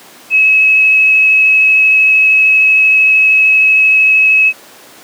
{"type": "tone with vibrato", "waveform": "sine", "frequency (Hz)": 2572, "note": "E7", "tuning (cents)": -43, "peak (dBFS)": -5, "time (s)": [0.3, 4.53], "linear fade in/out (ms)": 50, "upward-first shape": "triangle", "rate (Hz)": 13, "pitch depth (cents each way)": 12, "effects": ["pink hiss -37 dBFS RMS until 5.03 s", "high-pass 300 Hz 12 dB/octave"]}